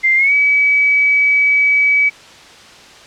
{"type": "tone with pitch glide", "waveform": "sine", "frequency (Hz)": [2093, 2282], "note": ["C7", "C#7"], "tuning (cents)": [0, 50], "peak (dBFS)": -9, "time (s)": [0.03, 2.1], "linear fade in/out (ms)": 20, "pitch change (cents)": 150, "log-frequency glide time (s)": [0.16, 0.33], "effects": ["white hiss -39 dBFS RMS until 3.06 s", "low-pass 5000 Hz 12 dB/octave"]}